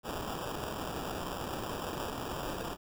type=noise with sample-and-hold; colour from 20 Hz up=violet; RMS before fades=-38 dBFS; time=0.03-2.77 s; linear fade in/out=50 ms; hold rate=2100 Hz; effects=none